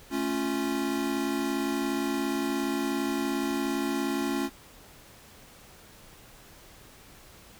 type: chord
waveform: square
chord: A augmented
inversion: none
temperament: equal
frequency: 220 / 277.2 / 349.2 Hz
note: A3 / C#4 / E#4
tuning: 0 / 0 / 0 cents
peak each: -35 / -30 / -33 dBFS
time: 0.1-4.5 s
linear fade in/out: 50 ms
effects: pink hiss -52 dBFS RMS until 7.59 s